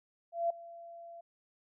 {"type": "tone with ADSR envelope", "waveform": "sine", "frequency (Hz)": 680, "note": "F5", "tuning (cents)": -46, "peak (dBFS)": -26, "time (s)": [0.32, 1.21], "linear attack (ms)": 180, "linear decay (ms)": 6, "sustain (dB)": -20, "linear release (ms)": 8, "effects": []}